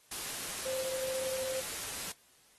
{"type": "tone in noise", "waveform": "sine", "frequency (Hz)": 523.3, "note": "C5", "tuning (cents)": 0, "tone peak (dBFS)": -35, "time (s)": [0.65, 1.61], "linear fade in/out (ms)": 5, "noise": "white", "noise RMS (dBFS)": -39, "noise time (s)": [0.11, 2.12], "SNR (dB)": 1, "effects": ["white hiss -64 dBFS RMS until 2.58 s", "AAC 32 kbps"]}